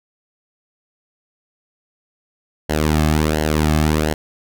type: tone with flanger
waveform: sawtooth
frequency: 77 Hz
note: D#2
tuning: 17 cents flat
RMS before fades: -17 dBFS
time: 2.69-4.14 s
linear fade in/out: 10 ms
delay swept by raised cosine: 0.82 to 2.12 ms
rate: 1.4 Hz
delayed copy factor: -0.75
effects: none